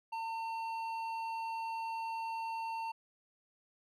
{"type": "tone with hard clipping", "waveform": "sine", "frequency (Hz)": 905, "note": "A5", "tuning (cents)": 48, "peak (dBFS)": -38, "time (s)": [0.12, 2.92], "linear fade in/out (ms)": 10, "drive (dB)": 8, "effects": []}